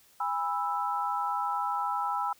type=chord; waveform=sine; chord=E major; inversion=first; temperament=equal with one note detuned; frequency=815.9 / 987.8 / 1318.5 Hz; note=G#5 / B5 / E6; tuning=-31 / 0 / 0 cents; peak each=-32 dBFS; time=0.2-2.33 s; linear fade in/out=5 ms; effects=white hiss -61 dBFS RMS until 2.39 s